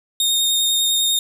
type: tone with vibrato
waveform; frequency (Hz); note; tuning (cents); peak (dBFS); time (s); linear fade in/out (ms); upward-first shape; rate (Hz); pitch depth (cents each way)
sawtooth; 3689; A#7; -19; -13; 0.2-1.19; 2; triangle; 10; 14
effects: none